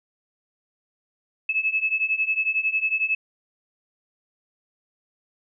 sine beating tone pair, 2592 / 2603 Hz, E7 / E7, -30 / -22 cents, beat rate 11 Hz, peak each -25 / -23 dBFS, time 1.49-3.15 s, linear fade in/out 5 ms, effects none

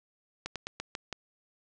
slowing click train, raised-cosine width 0.2 ms, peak -18 dBFS, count 6, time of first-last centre 0.46-1.127 s, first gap 97 ms, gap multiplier 1.16, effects resampled to 22050 Hz + 9-bit

